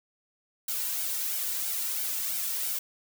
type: noise with flanger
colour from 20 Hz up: blue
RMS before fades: -31 dBFS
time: 0.68-2.79 s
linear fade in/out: 5 ms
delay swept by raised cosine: 1.3 to 2.21 ms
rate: 3 Hz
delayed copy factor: +0.65
effects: none